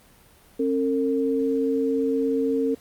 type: tone pair together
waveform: sine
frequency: 270.1 / 454.3 Hz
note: C#4 / A#4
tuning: -45 / -45 cents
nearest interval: major sixth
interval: 900 cents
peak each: -23 dBFS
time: 0.59-2.75 s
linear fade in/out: 10 ms
effects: pink hiss -54 dBFS RMS until 2.8 s + Opus 32 kbps